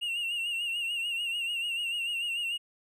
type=tone with vibrato; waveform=triangle; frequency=2794 Hz; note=F7; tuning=in tune; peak=-28 dBFS; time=0.01-2.58 s; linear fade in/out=20 ms; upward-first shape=sine; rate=6.8 Hz; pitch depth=60 cents each way; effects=none